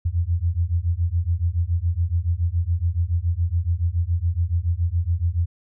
sine beating tone pair, 82.41 / 89.51 Hz, E2 / F2, 0 / +43 cents, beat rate 7.1 Hz, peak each -22 dBFS, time 0.05-5.46 s, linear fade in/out 10 ms, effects none

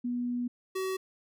sine / square tone pair in turn, 243.8 / 378.3 Hz, B3 / F#4, -22 / +38 cents, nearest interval minor sixth, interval 760 cents, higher second, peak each -29 / -31 dBFS, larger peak first, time 0.04-0.48 / 0.75-0.97 s, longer first, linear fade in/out 10 ms, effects none

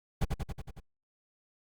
brown noise with echo, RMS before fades -26 dBFS, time 0.21-0.25 s, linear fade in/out 10 ms, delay 92 ms, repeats 6, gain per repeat -3 dB, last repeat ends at 0.802 s, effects Opus 48 kbps

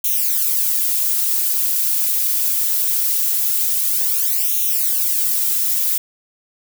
violet noise with flanger, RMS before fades -18 dBFS, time 0.04-5.98 s, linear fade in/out 5 ms, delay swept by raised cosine 0.31 to 6.01 ms, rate 0.22 Hz, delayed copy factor +1, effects none

